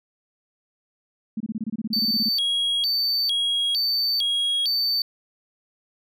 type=tone bursts; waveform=sine; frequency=219.3 Hz; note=A3; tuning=6 cents flat; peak=-24 dBFS; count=16; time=1.37-2.289 s; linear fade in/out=5 ms; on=34 ms; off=25 ms
type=tone with vibrato; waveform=triangle; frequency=3879 Hz; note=B7; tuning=32 cents flat; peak=-19 dBFS; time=1.93-5.02 s; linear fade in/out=2 ms; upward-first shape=square; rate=1.1 Hz; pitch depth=280 cents each way
effects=none